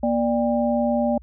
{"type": "tone cluster", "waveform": "sine", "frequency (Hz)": [237.8, 591, 799], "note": ["A#3", "D5", "G5"], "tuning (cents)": [35, 11, 33], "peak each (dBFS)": [-21, -22, -27], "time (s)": [0.03, 1.18], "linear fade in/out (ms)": 5, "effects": ["added 60 Hz sine -42 dBFS peak until 1.22 s"]}